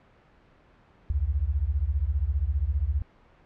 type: beating tone pair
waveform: sine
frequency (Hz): 63.6 / 78.6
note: C2 / D#2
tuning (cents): -48 / +18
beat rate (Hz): 15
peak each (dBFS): -26 / -26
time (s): 1.1-3.02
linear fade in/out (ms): 0
effects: pink hiss -58 dBFS RMS until 3.45 s + low-pass 2000 Hz 12 dB/octave